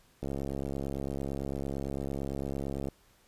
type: click train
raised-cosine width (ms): 2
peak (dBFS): -22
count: 184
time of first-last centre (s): 0.23-2.886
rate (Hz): 68.9
effects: pink hiss -64 dBFS RMS until 3.27 s + resampled to 32000 Hz